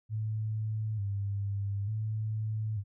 sine tone with vibrato, 104.3 Hz, G#2, 8 cents sharp, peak -30 dBFS, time 0.09-2.84 s, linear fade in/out 50 ms, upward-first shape square, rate 0.56 Hz, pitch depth 71 cents each way, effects none

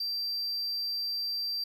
triangle tone, 4700 Hz, D8, 1 cent sharp, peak -29 dBFS, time 0-1.64 s, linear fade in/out 5 ms, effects none

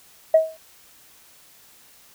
sine tone with exponential decay, 639 Hz, D#5, 46 cents sharp, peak -7 dBFS, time 0.34-0.57 s, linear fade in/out 5 ms, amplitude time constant 49 ms, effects tanh soft clip ceiling -5 dBFS + white hiss -52 dBFS RMS until 2.14 s

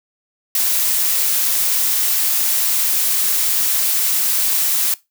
blue noise, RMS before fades -17 dBFS, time 0.55-4.94 s, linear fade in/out 2 ms, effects noise-tail reverb RT60 0.2 s tail -19 dB re dry

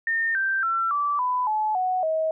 sine tone with pitch steps, 1821 / 1567.1 / 1348.5 / 1160.5 / 998.7 / 859.4 / 739.6 / 636.4 Hz, A#6 / G6 / E6 / D6 / B5 / A5 / F#5 / D#5, -41 / -1 / +39 / -21 / +19 / -41 / -1 / +39 cents, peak -21 dBFS, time 0.07-2.31 s, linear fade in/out 2 ms, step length 280 ms, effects none

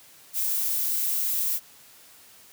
violet noise, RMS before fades -26 dBFS, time 0.33-1.6 s, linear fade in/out 50 ms, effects white hiss -52 dBFS RMS until 2.52 s + high-pass 60 Hz 12 dB/octave

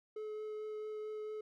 triangle tone with vibrato, 428.5 Hz, A4, 46 cents flat, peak -38 dBFS, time 0.16-1.41 s, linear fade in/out 5 ms, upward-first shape triangle, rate 4.5 Hz, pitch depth 9 cents each way, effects none

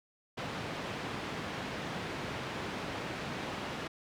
pink band-pass noise, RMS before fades -39 dBFS, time 0.37-3.88 s, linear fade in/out 10 ms, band 120 to 3300 Hz, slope 12 dB/octave, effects none

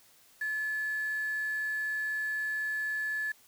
sine tone with quantisation, 1722 Hz, A6, 38 cents flat, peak -30 dBFS, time 0.41-3.32 s, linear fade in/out 5 ms, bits 8, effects white hiss -61 dBFS RMS until 3.47 s

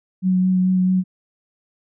sine tone with vibrato, 184.9 Hz, F#3, 1 cent flat, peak -14 dBFS, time 0.22-1.04 s, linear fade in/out 50 ms, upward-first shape sine, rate 4.6 Hz, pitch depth 13 cents each way, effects none

